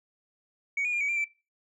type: tone with pitch steps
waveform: sine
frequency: 2245 / 2447 / 2404 / 2269 / 2374 / 2329 Hz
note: C#7 / D#7 / D7 / C#7 / D7 / D7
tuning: +21 / -29 / +40 / +40 / +18 / -15 cents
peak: -24 dBFS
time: 0.77-1.244 s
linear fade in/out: 5 ms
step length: 79 ms
effects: noise-tail reverb RT60 0.3 s tail -20 dB re dry + tanh soft clip ceiling -23 dBFS